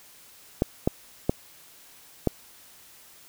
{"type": "clicks", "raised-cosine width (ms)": 2, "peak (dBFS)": -7, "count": 4, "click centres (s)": [0.621, 0.875, 1.295, 2.273], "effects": ["white hiss -52 dBFS RMS until 3.28 s"]}